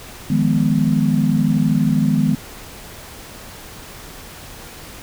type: chord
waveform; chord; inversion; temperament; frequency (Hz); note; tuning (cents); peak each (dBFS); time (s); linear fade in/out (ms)
sine; F half-diminished seventh; third; equal; 155.56 / 174.61 / 207.7 / 246.9; Eb3 / F3 / Ab3 / Cb4; 0 / 0 / 0 / 0; -18 / -22 / -18 / -19; 0.3-2.35; 5
effects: pink hiss -37 dBFS RMS until 5.02 s